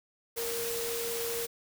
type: tone in noise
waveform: sine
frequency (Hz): 466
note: A#4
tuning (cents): -1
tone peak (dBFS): -34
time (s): 0.36-1.47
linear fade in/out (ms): 20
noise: white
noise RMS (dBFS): -36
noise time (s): 0.36-1.47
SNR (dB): -1
effects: none